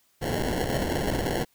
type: noise with sample-and-hold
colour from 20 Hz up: violet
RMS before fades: -27 dBFS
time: 0.21-1.45 s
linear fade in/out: 20 ms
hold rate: 1225 Hz
effects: white hiss -66 dBFS RMS until 1.54 s

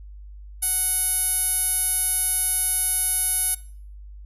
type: tone with band-pass filter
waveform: sawtooth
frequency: 740 Hz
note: F#5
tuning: in tune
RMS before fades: -23 dBFS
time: 0.62-3.55 s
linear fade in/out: 10 ms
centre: 11000 Hz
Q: 8.4
effects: noise-tail reverb RT60 0.5 s tail -20 dB re dry + added 50 Hz sine -38 dBFS peak until 4.25 s

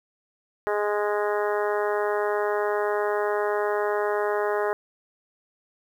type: harmonic tone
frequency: 207.7 Hz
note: G#3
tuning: in tune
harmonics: 2 / 3 / 4 / 5 / 6 / 7 / 8 / 9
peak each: -25 / -29 / -31 / -33 / -35 / -36 / -37 / -38 dBFS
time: 0.67-4.73 s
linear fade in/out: 0 ms
effects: 9-bit

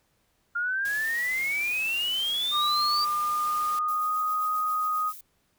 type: exponential sweep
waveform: sine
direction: up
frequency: 1396.9 to 4699 Hz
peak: -25 dBFS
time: 0.55-3.05 s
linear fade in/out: 10 ms
type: noise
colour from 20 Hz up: white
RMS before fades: -41 dBFS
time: 0.85-3.79 s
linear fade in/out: 2 ms
type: tone with pitch glide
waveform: sine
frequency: 1193 to 1247.3 Hz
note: D6 to D#6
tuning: +27 to +4 cents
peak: -24 dBFS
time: 2.51-5.13 s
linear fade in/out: 50 ms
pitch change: +77 cents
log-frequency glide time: 2.87-4.22 s
type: noise with tremolo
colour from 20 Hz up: violet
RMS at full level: -41 dBFS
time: 3.88-5.21 s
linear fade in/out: 5 ms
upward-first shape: sine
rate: 7.5 Hz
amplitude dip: 40%
effects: pink hiss -70 dBFS RMS until 5.58 s

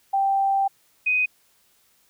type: tone pair in turn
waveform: sine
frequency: 784 / 2501 Hz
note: G5 / D#7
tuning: 0 / +8 cents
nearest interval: octave + minor sixth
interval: 2008 cents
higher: second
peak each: -18 dBFS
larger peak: neither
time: 0.13-0.68 / 1.06-1.26 s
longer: first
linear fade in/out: 10 ms
effects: white hiss -62 dBFS RMS until 2.09 s

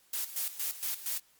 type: noise with tremolo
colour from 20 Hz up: blue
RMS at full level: -33 dBFS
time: 0.13-1.2 s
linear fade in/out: 5 ms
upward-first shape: square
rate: 4.3 Hz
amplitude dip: 75%
effects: white hiss -65 dBFS RMS until 1.39 s + MP3 96 kbps

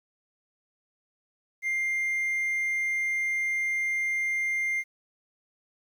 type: tone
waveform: triangle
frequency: 2100 Hz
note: C7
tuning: 6 cents sharp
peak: -23 dBFS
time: 1.62-4.84 s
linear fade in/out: 50 ms
effects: tanh soft clip ceiling -19 dBFS + 10-bit

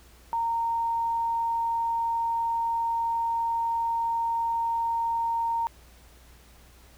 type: tone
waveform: sine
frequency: 923 Hz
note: A#5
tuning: 17 cents flat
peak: -24 dBFS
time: 0.33-5.67 s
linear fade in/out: 0 ms
effects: added 60 Hz sine -53 dBFS peak until 6.97 s + pink hiss -56 dBFS RMS until 6.97 s

